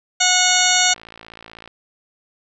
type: harmonic tone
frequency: 730 Hz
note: F#5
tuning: 24 cents flat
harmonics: 1 / 2 / 3 / 4 / 5 / 6 / 8 / 9 / 10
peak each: -22 / -22 / -22 / -22 / -22 / -22 / -22 / -22 / -22 dBFS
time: 0.2-0.94 s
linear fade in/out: 10 ms
type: click train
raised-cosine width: 0.3 ms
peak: -22 dBFS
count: 68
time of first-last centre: 0.48-1.676 s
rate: 56 Hz
effects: none